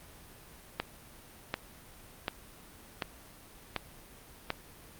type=click train; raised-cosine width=0.3 ms; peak=-14 dBFS; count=6; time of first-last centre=0.8-4.504 s; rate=1.35 Hz; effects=pink hiss -53 dBFS RMS until 4.99 s + Opus 32 kbps